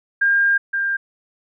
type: tone pair in turn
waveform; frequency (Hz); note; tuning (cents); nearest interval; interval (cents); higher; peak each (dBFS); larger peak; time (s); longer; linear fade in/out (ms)
sine; 1607 / 1595.9; G6 / G6; +43 / +31; unison; 12; first; -13 / -18; first; 0.21-0.58 / 0.73-0.97; first; 10
effects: none